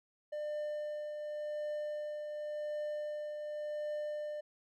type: tone with tremolo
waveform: triangle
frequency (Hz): 599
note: D5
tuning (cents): +34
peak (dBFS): -33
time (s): 0.32-4.41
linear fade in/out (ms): 10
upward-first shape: triangle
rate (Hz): 0.9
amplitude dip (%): 40
effects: none